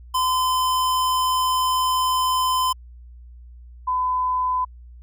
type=tone pair in turn; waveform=square / sine; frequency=1023 / 1008.9 Hz; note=C6 / B5; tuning=-39 / +37 cents; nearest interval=unison; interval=24 cents; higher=first; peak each=-19 dBFS; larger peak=neither; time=0.14-2.73 / 3.87-4.65 s; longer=first; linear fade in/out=10 ms; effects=added 60 Hz sine -40 dBFS peak until 5.02 s